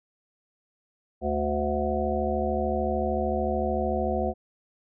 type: harmonic tone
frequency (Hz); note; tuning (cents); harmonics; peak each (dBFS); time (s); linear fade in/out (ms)
73.42; D2; 0; 1 / 3 / 5 / 7 / 9 / 10; -31 / -31 / -31 / -31 / -31 / -31; 1.21-4.34; 50
effects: none